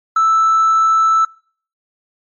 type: tone with hard clipping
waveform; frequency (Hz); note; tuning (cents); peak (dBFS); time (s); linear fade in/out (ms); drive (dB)
triangle; 1318.5; E6; 0; -10; 0.16-1.25; 5; 4
effects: noise-tail reverb RT60 0.5 s tail -26 dB re dry + MP3 32 kbps